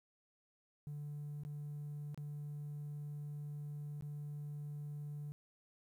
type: tone with dropouts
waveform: triangle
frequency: 146.83 Hz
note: D3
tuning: in tune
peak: -39 dBFS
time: 0.87-5.32 s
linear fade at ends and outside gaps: 0 ms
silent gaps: 1.435-1.45 / 2.145-2.176 / 4.009-4.023 s
effects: tanh soft clip ceiling -38 dBFS + 12-bit